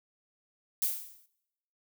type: noise with exponential decay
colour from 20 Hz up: violet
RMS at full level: -26 dBFS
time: 0.82-1.26 s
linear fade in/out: 2 ms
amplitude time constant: 95 ms
effects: noise-tail reverb RT60 0.9 s tail -23 dB re dry